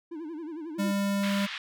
triangle tone with vibrato, 319 Hz, D#4, 43 cents sharp, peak -33 dBFS, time 0.11-0.92 s, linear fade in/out 10 ms, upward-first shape sine, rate 11 Hz, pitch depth 130 cents each way
square tone, 199.5 Hz, G3, 31 cents sharp, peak -26 dBFS, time 0.78-1.47 s, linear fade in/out 20 ms
white band-pass noise, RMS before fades -37 dBFS, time 1.23-1.58 s, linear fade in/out 2 ms, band 1200 to 3600 Hz, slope 24 dB/octave
effects none

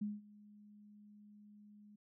sine tone with ADSR envelope, 208 Hz, G#3, 3 cents sharp, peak -35 dBFS, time 0.01-1.96 s, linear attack 10 ms, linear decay 190 ms, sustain -22 dB, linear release 8 ms, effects none

